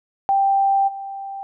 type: tone with level steps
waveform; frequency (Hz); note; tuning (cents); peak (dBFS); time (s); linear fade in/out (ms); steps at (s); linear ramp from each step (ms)
sine; 786; G5; +4; -14 / -28; 0.29-1.43; 0; 0.87; 20
effects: none